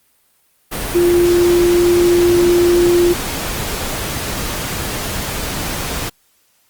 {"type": "tone in noise", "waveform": "sine", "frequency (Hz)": 349.2, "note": "F4", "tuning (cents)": 0, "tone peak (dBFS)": -9, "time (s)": [0.94, 3.14], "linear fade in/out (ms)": 20, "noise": "pink", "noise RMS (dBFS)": -22, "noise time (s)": [0.71, 6.1], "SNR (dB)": 10, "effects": ["white hiss -58 dBFS RMS until 6.69 s", "Opus 32 kbps"]}